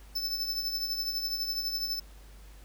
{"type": "tone with tremolo", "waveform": "square", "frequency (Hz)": 5274, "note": "E8", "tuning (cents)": 0, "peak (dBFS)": -28, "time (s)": [0.15, 2], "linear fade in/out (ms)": 10, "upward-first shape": "triangle", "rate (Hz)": 12, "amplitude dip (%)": 60, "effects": ["added 50 Hz sine -48 dBFS peak until 2.64 s", "pink hiss -58 dBFS RMS until 2.64 s"]}